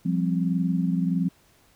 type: chord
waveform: sine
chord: F suspended second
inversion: none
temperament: equal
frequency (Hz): 174.61 / 196 / 261.6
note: F3 / G3 / C4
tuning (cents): 0 / 0 / 0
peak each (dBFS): -23 / -28 / -28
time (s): 0.05-1.29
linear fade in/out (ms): 10
effects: pink hiss -60 dBFS RMS until 1.75 s